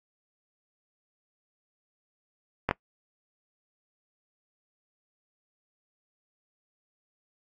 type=clicks; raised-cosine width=0.5 ms; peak=-9 dBFS; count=2; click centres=2.69 / 2.711 s; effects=noise-tail reverb RT60 0.1 s tail -22 dB re dry + AAC 48 kbps